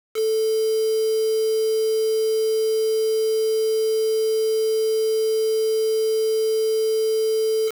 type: tone with quantisation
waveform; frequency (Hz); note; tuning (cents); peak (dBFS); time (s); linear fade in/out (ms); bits
sine; 440; A4; 0; -18; 0.14-7.72; 50; 5
effects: none